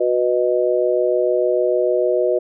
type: tone cluster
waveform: sine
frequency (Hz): 366.7 / 493.3 / 620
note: F#4 / B4 / D#5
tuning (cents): -15 / -2 / -6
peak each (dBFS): -19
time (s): 0-2.39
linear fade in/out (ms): 10
effects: none